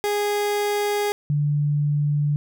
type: tone pair in turn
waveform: 30% pulse / sine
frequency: 412.5 / 146.69 Hz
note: G#4 / D3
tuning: -12 / -2 cents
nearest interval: octave + tritone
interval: 1790 cents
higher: first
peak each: -18 dBFS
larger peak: neither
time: 0.04-1.12 / 1.3-2.36 s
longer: first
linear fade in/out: 0 ms
effects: none